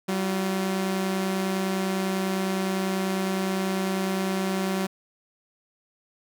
sawtooth tone pair together, 191.26 / 352.6 Hz, G3 / F4, -42 / +17 cents, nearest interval major seventh, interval 1059 cents, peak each -21 / -29 dBFS, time 0.08-4.87 s, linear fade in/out 10 ms, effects none

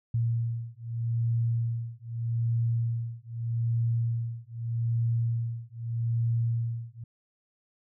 sine beating tone pair, 115.8 / 116.61 Hz, A#2 / A#2, -11 / +1 cents, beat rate 0.81 Hz, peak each -29 dBFS, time 0.14-7.04 s, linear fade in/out 5 ms, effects none

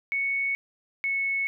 sine tone pair in turn, 2217 / 2203 Hz, C#7 / C#7, 0 / -11 cents, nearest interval unison, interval 11 cents, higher first, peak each -24 dBFS, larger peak neither, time 0.12-0.55 / 1.04-1.47 s, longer neither, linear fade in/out 0 ms, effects none

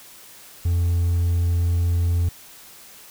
triangle tone with hard clipping, 86.3 Hz, F2, 20 cents flat, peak -18 dBFS, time 0.65-2.29 s, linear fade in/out 5 ms, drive 5 dB, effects white hiss -45 dBFS RMS until 3.1 s

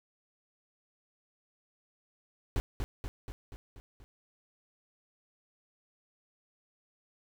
brown noise with echo, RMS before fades -29 dBFS, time 2.56-2.6 s, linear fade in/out 0 ms, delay 240 ms, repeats 6, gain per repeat -4 dB, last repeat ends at 4.04 s, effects none

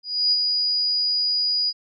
sine tone with ADSR envelope, 4905 Hz, D#8, 26 cents flat, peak -15 dBFS, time 0.03-1.73 s, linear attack 290 ms, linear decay 39 ms, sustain -4 dB, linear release 44 ms, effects none

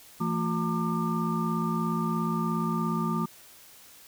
sine tone cluster, 167.7 / 224.7 / 359.2 / 911 / 1194 Hz, E3 / A3 / F4 / A#5 / D6, +30 / +37 / +49 / -40 / +28 cents, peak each -29 / -29 / -36 / -37 / -32 dBFS, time 0.2-3.26 s, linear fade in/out 10 ms, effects tanh soft clip ceiling -15 dBFS + white hiss -52 dBFS RMS until 4.07 s

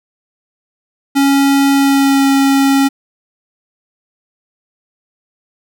square tone with pitch glide, 277.2 to 273.9 Hz, C#4 to C#4, 0 to -21 cents, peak -9 dBFS, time 1.15-2.89 s, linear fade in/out 20 ms, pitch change -21 cents, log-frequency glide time 1.73-2.27 s, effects none

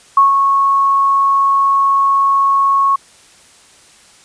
sine tone with ADSR envelope, 1101 Hz, C#6, 12 cents flat, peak -4 dBFS, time 0.17-2.96 s, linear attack 4 ms, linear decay 140 ms, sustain -5 dB, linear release 7 ms, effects white hiss -45 dBFS RMS until 4.24 s + resampled to 22050 Hz

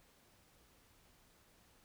silence, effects pink hiss -68 dBFS RMS until 1.84 s

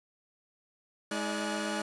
sawtooth tone cluster, 210.3 / 319.4 / 587 / 845 / 1456 Hz, G#3 / D#4 / D5 / G#5 / F#6, +22 / +45 / -1 / +30 / -28 cents, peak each -32 / -34 / -34 / -37 / -36 dBFS, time 1.11-1.82 s, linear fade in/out 5 ms, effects resampled to 24000 Hz + 9-bit

